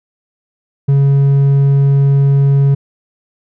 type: tone with hard clipping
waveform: sine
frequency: 139.1 Hz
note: C#3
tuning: 6 cents sharp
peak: -8 dBFS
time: 0.88-2.75 s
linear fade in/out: 10 ms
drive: 3 dB
effects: none